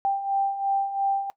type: beating tone pair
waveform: sine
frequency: 786 / 788.9 Hz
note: G5 / G5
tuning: +4 / +11 cents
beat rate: 2.9 Hz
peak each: -29 / -23 dBFS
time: 0.05-1.3 s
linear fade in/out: 0 ms
effects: noise-tail reverb RT60 0.1 s tail -19 dB re dry